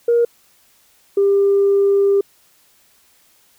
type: tone pair in turn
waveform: sine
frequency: 471.7 / 398 Hz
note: A#4 / G4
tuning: +20 / +26 cents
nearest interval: minor third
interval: 294 cents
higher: first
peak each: -10 dBFS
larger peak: neither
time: 0.08-0.25 / 1.17-2.21 s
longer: second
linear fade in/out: 5 ms
effects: tanh soft clip ceiling -7 dBFS + white hiss -55 dBFS RMS until 3.58 s